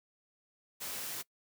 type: noise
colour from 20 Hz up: white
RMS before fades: -40 dBFS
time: 0.8-1.23 s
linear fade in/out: 20 ms
effects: noise-tail reverb RT60 0.1 s tail -23 dB re dry + high-pass 100 Hz 12 dB/octave